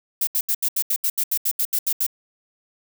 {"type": "noise bursts", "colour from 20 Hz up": "violet", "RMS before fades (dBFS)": -21, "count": 14, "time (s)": [0.21, 2.066], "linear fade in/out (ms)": 5, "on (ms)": 62, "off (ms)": 76, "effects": []}